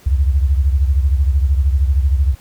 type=beating tone pair; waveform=sine; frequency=67 / 80 Hz; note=C2 / D#2; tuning=+42 / +49 cents; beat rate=13 Hz; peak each=-12 / -18 dBFS; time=0.06-2.35 s; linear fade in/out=10 ms; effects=pink hiss -47 dBFS RMS until 2.4 s